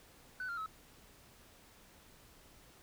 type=tone with pitch steps; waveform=sine; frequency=1500 / 1391.5 / 1290.8 Hz; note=F#6 / F6 / E6; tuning=+23 / -7 / -37 cents; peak=-36 dBFS; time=0.4-0.661 s; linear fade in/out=2 ms; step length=87 ms; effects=tanh soft clip ceiling -36 dBFS + pink hiss -61 dBFS RMS until 2.82 s